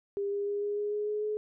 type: tone with pitch steps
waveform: sine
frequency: 401.3 / 404.6 / 407.8 / 411.2 / 414.5 / 417.9 / 421.3 / 424.7 Hz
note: G4 / G#4 / G#4 / G#4 / G#4 / G#4 / G#4 / G#4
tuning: +41 / -45 / -32 / -17 / -3 / +11 / +25 / +39 cents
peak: -29 dBFS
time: 0.17-1.37 s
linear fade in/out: 0 ms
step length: 150 ms
effects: none